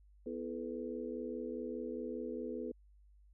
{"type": "harmonic tone with a mistuned harmonic", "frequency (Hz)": 82.41, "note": "E2", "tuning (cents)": 0, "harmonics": [3, 4, 5, 6], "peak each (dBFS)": [-43, -45, -43, -45], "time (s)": [0.26, 2.72], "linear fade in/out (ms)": 5, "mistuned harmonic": 5, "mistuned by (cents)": 72, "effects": ["added 50 Hz sine -60 dBFS peak until 3.33 s"]}